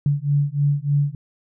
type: beating tone pair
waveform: sine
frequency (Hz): 142.1 / 145.4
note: C#3 / D3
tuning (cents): +43 / -17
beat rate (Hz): 3.3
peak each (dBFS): -20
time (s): 0.06-1.15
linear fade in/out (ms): 2
effects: none